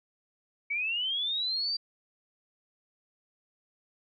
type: linear sweep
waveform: sine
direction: up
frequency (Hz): 2233 to 4720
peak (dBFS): -28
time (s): 0.7-1.77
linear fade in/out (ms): 10
effects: none